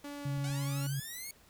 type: tone with pitch glide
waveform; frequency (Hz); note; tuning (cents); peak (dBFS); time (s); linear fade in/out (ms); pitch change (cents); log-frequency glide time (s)
sawtooth; 287.1 to 280.4; D4 to C#4; -39 to +20; -37; 0.04-0.87; 5; -41; 0.16-0.64
type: tone with vibrato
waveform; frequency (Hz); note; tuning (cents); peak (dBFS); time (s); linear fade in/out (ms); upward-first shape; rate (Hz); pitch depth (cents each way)
sine; 138.59; C#3; 0; -32; 0.25-1; 5; sine; 12; 22
type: clicks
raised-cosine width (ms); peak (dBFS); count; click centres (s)
5; -40; 2; 0.377 / 0.502
type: linear sweep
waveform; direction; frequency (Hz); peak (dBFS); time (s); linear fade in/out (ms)
5% pulse; up; 714 to 2232; -31; 0.44-1.31; 2
effects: pink hiss -62 dBFS RMS until 1.49 s